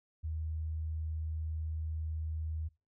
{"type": "tone", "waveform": "sine", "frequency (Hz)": 79, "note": "D#2", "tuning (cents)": 27, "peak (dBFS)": -34, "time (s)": [0.23, 2.69], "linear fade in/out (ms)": 20, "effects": ["noise-tail reverb RT60 0.3 s tail -23 dB re dry"]}